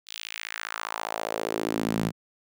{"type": "tone with high-pass filter sweep", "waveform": "sawtooth", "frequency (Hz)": 55, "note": "A1", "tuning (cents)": 0, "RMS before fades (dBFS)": -31, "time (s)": [0.06, 2.12], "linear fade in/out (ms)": 50, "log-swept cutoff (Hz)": [3700, 160], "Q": 2.2, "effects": []}